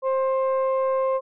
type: tone pair together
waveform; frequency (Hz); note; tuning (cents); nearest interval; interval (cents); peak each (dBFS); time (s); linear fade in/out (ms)
sine; 528.3 / 1058; C5 / C6; +17 / +19; octave; 1202; -19 / -25; 0.02-1.21; 50
effects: tanh soft clip ceiling -16 dBFS